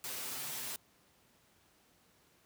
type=noise with comb filter; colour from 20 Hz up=white; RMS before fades=-41 dBFS; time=0.04-0.76 s; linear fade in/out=0 ms; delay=7.8 ms; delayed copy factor=+0.75; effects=pink hiss -68 dBFS RMS until 2.45 s + high-pass 80 Hz 12 dB/octave